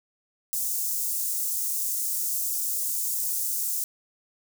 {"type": "high-pass noise", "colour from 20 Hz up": "white", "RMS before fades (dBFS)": -28, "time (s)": [0.53, 3.84], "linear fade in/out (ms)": 0, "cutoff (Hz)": 6500, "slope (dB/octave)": 24, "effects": []}